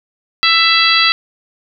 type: harmonic tone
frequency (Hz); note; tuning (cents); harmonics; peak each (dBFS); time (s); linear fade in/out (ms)
664; E5; +12; 2 / 3 / 4 / 5 / 6 / 7; -16 / -16 / -16 / -16 / -16 / -16; 0.43-1.12; 0
effects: none